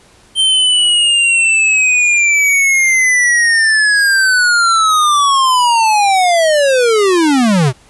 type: linear sweep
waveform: square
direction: down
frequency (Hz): 3136 to 118.3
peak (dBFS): -9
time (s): 0.35-7.73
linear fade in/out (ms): 50
effects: pink hiss -46 dBFS RMS until 7.89 s + resampled to 24000 Hz